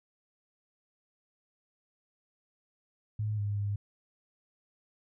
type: tone with pitch steps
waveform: sine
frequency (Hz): 106.6 / 102.5 / 101.8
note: G#2 / G#2 / G#2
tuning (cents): +46 / -22 / -34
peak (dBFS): -29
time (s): 3.19-3.76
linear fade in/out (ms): 5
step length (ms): 190
effects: none